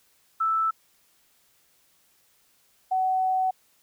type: tone pair in turn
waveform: sine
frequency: 1318.5 / 750.7 Hz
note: E6 / F#5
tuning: 0 / +25 cents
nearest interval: minor seventh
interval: 975 cents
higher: first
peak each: -21 dBFS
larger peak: neither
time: 0.4-0.71 / 2.91-3.51 s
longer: second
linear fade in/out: 10 ms
effects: white hiss -64 dBFS RMS until 3.82 s